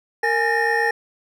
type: tone cluster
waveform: triangle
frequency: 461 / 830 / 1788 / 1856 Hz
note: A#4 / G#5 / A6 / A#6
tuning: -19 / -1 / +27 / -8 cents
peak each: -21 dBFS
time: 0.23-0.91 s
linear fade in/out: 5 ms
effects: none